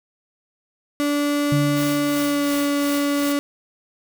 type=tone with pitch glide; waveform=35% pulse; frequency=290 to 286 Hz; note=D4 to D4; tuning=-22 to -46 cents; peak=-17 dBFS; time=1-3.39 s; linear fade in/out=0 ms; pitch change=-24 cents; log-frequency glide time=2.08-2.52 s
type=tone with exponential decay; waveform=sine; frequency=144.1 Hz; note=D3; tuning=33 cents flat; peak=-16 dBFS; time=1.52-2.72 s; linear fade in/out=2 ms; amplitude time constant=260 ms
type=noise with tremolo; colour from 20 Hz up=white; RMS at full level=-32 dBFS; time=1.76-3.33 s; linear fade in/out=10 ms; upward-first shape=sine; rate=2.8 Hz; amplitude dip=70%
effects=none